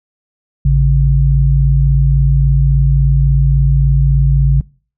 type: tone pair together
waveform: sine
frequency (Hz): 55 / 138.59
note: A1 / C#3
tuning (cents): 0 / 0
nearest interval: octave + major third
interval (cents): 1600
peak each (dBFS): -10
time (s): 0.65-4.61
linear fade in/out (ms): 5
effects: noise-tail reverb RT60 0.4 s tail -23 dB re dry

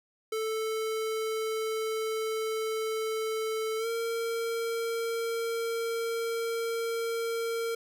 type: tone with pitch glide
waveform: square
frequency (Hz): 440 to 459.7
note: A4 to A#4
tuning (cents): 0 to -24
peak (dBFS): -30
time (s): 0.32-7.75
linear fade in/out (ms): 5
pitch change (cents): +76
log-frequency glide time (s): 3.78-3.87
effects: none

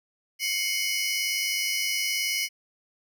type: tone cluster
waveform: 40% pulse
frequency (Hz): 2123 / 2222 / 2977 / 5090 / 5760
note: C7 / C#7 / F#7 / D#8 / F#8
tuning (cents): +25 / +4 / +10 / +39 / -47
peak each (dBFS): -31 / -30 / -32 / -30 / -34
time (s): 0.39-2.49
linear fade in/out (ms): 50
effects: none

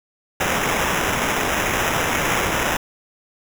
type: noise with sample-and-hold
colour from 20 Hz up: blue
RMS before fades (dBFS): -21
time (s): 0.4-2.77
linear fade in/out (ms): 5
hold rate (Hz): 4410
effects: none

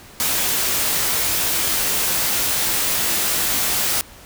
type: noise with comb filter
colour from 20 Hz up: white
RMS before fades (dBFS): -20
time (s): 0.2-4.01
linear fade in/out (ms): 0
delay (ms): 18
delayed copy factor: +0.5
effects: pink hiss -43 dBFS RMS until 4.25 s

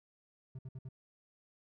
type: tone bursts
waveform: triangle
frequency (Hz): 130.6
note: C3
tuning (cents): -3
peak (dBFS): -40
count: 4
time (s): 0.55-0.889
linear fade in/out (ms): 5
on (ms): 39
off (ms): 61
effects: none

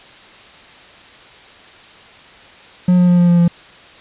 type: tone with pitch steps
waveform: triangle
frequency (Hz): 180 / 178.34 / 176.7 / 175.08 / 173.47 / 171.87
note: F#3 / F3 / F3 / F3 / F3 / F3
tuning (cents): -47 / +37 / +21 / +5 / -11 / -27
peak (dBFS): -6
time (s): 2.88-3.48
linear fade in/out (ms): 5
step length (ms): 100
effects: white hiss -41 dBFS RMS until 4 s + resampled to 8000 Hz

